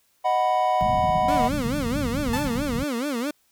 triangle chord, B major, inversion first, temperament equal, 622.3 / 740 / 987.8 Hz, D#5 / F#5 / B5, 0 / 0 / 0 cents, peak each -24 / -19 / -23 dBFS, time 0.24-1.49 s, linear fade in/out 20 ms
white low-pass noise, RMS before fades -30 dBFS, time 0.81-2.84 s, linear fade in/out 0 ms, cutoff 230 Hz, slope 48 dB/octave
30% pulse tone with vibrato, 261.6 Hz, C4, in tune, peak -22 dBFS, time 1.28-3.31 s, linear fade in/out 5 ms, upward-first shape sine, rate 4.6 Hz, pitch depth 230 cents each way
sawtooth tone with exponential decay, 876 Hz, A5, 8 cents flat, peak -20 dBFS, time 2.33-2.78 s, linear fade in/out 5 ms, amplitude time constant 97 ms
effects white hiss -65 dBFS RMS until 3.51 s

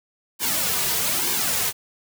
white noise with flanger, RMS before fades -23 dBFS, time 0.39-1.73 s, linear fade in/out 50 ms, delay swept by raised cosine 1.5 to 3.8 ms, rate 1.1 Hz, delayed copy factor -0.75, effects none

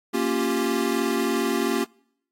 square chord, G half-diminished seventh, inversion first, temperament equal, 233.1 / 277.2 / 349.2 / 392 Hz, Bb3 / Db4 / F4 / G4, 0 / 0 / 0 / 0 cents, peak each -28 dBFS, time 0.13-1.85 s, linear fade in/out 20 ms, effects noise-tail reverb RT60 0.7 s tail -26 dB re dry + AAC 48 kbps

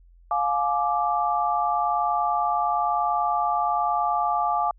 sine chord, D diminished, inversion first, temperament just, 704.8 / 845.8 / 1174.7 Hz, F5 / Ab5 / D6, +16 / +31 / 0 cents, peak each -25 dBFS, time 0.31-4.71 s, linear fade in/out 2 ms, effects added 43 Hz sine -50 dBFS peak until 4.78 s

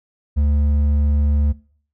triangle tone with hard clipping, 73.1 Hz, D2, 7 cents flat, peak -15 dBFS, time 0.36-1.53 s, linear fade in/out 20 ms, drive 8 dB, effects noise-tail reverb RT60 0.5 s tail -21 dB re dry

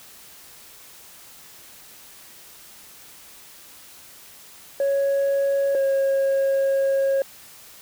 sine tone pair in turn, 554.4 / 544.6 Hz, C#5 / C#5, 0 / -31 cents, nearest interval unison, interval 31 cents, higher first, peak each -16 / -15 dBFS, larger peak second, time 4.8-5.75 / 5.75-7.22 s, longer second, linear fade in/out 2 ms, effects tanh soft clip ceiling -17 dBFS + white hiss -46 dBFS RMS until 7.81 s

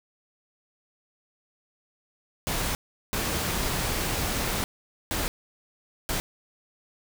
pink noise bursts at uneven times, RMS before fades -28 dBFS, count 4, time 2.47-2.75 / 3.13-4.64 / 5.11-5.28 / 6.09-6.2 s, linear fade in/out 0 ms, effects none

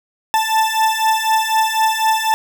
40% pulse beating tone pair, 880 / 884 Hz, A5 / A5, 0 / +8 cents, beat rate 4 Hz, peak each -16 dBFS, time 0.34-2.34 s, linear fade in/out 0 ms, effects 8-bit

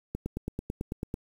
click train, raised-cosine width 3 ms, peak -19 dBFS, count 10, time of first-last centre 0.15-1.141 s, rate 9.08 Hz, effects 8-bit

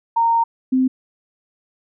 sine tone pair in turn, 923 / 259 Hz, A#5 / C4, -17 / -17 cents, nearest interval octave + minor seventh, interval 2200 cents, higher first, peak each -13 dBFS, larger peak neither, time 0.16-0.44 / 0.72-0.88 s, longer first, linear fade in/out 10 ms, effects none

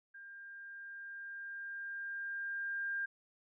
sine tone with level ramp, 1600 Hz, G6, 35 cents sharp, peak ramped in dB -49 to -34 dBFS, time 0.14-3.06 s, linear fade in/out 10 ms, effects none

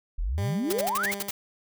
sine exponential sweep, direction up, 34.65 to 2265 Hz, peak -25 dBFS, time 0.18-1.12 s, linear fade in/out 10 ms
15% pulse tone with tremolo, 200.5 Hz, G3, 39 cents sharp, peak -25 dBFS, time 0.38-1.29 s, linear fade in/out 0 ms, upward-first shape triangle, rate 3.1 Hz, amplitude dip 60%
white noise bursts, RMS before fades -30 dBFS, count 8, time 0.7-1.31 s, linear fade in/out 5 ms, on 29 ms, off 54 ms
effects none

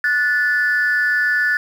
sine tone pair together, 1467 / 1746.4 Hz, F#6 / A6, -15 / -13 cents, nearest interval minor third, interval 302 cents, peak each -17 / -15 dBFS, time 0.04-1.57 s, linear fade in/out 2 ms, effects tanh soft clip ceiling -10 dBFS + 7-bit

